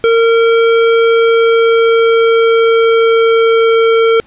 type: tone with pitch glide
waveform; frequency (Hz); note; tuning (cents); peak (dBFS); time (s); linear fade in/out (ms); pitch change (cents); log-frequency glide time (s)
square; 458.6 to 454.1; A#4 to A#4; -28 to -45; -7; 0.04-4.2; 0; -17; 1.12-3.85
effects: pink hiss -46 dBFS RMS until 4.26 s + resampled to 8000 Hz